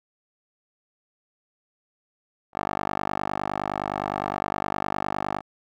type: tone with band-pass filter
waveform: 10% pulse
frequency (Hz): 49.73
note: G1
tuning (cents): +26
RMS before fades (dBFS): -29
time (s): 2.53-5.42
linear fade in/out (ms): 50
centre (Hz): 900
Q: 1.8
effects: none